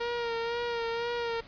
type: tone with vibrato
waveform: sawtooth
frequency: 468.6 Hz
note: A#4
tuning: 9 cents sharp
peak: -26 dBFS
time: 0-1.41 s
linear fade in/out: 10 ms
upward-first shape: sine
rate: 2 Hz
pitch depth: 33 cents each way
effects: pink hiss -51 dBFS RMS until 1.47 s + resampled to 11025 Hz